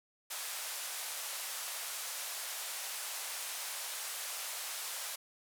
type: band-pass noise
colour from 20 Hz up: white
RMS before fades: -41 dBFS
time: 0.3-5.16 s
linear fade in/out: 10 ms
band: 570 to 13000 Hz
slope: 24 dB/octave
effects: none